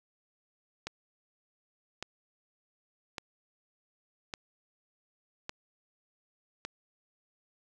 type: click train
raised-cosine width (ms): 0.2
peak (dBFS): -19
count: 6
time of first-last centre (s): 0.87-6.65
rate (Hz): 0.865
effects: none